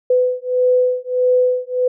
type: beating tone pair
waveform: sine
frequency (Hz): 501 / 502.6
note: B4 / B4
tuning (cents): +25 / +30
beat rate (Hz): 1.6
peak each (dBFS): -16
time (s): 0.1-1.88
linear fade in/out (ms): 5
effects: none